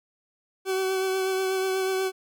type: tone with vibrato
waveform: 40% pulse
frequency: 379.4 Hz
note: F#4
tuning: 43 cents sharp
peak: -23 dBFS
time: 0.65-2.12 s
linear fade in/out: 50 ms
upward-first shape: triangle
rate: 8.2 Hz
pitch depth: 21 cents each way
effects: none